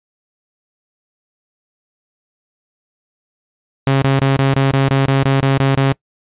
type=tone bursts; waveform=sawtooth; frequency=136 Hz; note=C#3; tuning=33 cents flat; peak=-7 dBFS; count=12; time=3.87-5.923 s; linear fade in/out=0 ms; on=150 ms; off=23 ms; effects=noise-tail reverb RT60 0.1 s tail -24 dB re dry + resampled to 8000 Hz